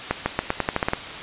accelerating click train, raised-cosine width 0.5 ms, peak -5 dBFS, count 10, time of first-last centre 0.11-0.934 s, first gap 150 ms, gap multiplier 0.87, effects white hiss -33 dBFS RMS until 1.22 s + resampled to 8000 Hz

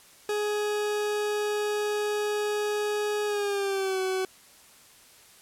40% pulse tone with pitch glide, 417.9 to 376.6 Hz, G#4 to F#4, +11 to +31 cents, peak -25 dBFS, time 0.29-4.25 s, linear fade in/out 2 ms, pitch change -180 cents, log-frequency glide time 3.26-4 s, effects white hiss -54 dBFS RMS until 5.41 s + low-pass 12000 Hz 12 dB/octave

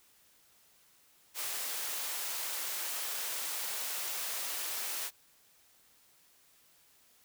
white high-pass noise, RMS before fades -37 dBFS, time 1.34-5.11 s, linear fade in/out 50 ms, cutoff 490 Hz, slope 12 dB/octave, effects white hiss -65 dBFS RMS until 7.24 s

